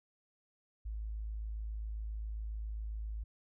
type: tone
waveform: sine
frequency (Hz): 53.7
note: A1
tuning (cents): -41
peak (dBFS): -37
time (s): 0.85-3.24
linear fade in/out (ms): 10
effects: none